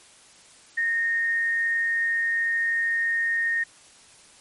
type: tone with amplitude modulation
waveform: sine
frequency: 1845 Hz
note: A#6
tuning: 18 cents flat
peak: -20 dBFS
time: 0.77-3.64 s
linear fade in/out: 10 ms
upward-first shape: sine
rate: 196 Hz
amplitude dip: 25%
effects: white hiss -52 dBFS RMS until 4.4 s + MP3 48 kbps